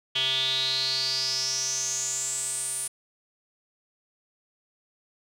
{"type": "tone with band-pass filter sweep", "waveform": "square", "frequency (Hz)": 131.8, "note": "C3", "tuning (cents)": 13, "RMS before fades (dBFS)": -28, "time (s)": [0.15, 2.88], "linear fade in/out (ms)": 10, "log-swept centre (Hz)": [3200, 9600], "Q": 9.1, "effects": []}